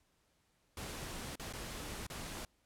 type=noise with dropouts; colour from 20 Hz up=pink; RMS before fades=-44 dBFS; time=0.77-2.45 s; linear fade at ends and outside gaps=2 ms; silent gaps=1.356-1.396 / 1.527-1.535 / 2.067-2.1 s; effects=pink hiss -75 dBFS RMS until 2.65 s + low-pass 12000 Hz 12 dB/octave